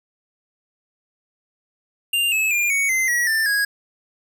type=tone with pitch steps; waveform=square; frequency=2794 / 2592 / 2404 / 2230 / 2069 / 1919.4 / 1780.6 / 1651.8 Hz; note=F7 / E7 / D7 / C#7 / C7 / B6 / A6 / G#6; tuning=0 / -30 / +40 / +10 / -20 / -50 / +20 / -10 cents; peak=-18 dBFS; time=2.13-3.65 s; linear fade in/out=5 ms; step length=190 ms; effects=none